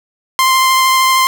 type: tone with vibrato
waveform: sawtooth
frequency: 1046.5 Hz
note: C6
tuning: in tune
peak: -5 dBFS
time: 0.39-1.27 s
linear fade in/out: 0 ms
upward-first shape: triangle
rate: 13 Hz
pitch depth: 13 cents each way
effects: none